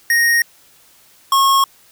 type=tone pair in turn; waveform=square; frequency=1864.7 / 1089.5 Hz; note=A#6 / C#6; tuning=0 / -30 cents; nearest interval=major sixth; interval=930 cents; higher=first; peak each=-12 / -11 dBFS; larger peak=second; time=0.1-0.42 / 1.32-1.64 s; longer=neither; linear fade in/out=2 ms; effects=white hiss -50 dBFS RMS until 1.91 s